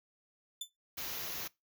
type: tone with exponential decay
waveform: sawtooth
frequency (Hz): 3519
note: A7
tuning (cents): 0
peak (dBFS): -31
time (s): 0.61-0.7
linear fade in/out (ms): 5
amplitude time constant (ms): 18
type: band-stop noise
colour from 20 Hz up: white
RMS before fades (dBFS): -40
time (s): 0.97-1.48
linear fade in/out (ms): 10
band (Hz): 6900 to 11000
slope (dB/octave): 96
effects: noise-tail reverb RT60 0.2 s tail -22 dB re dry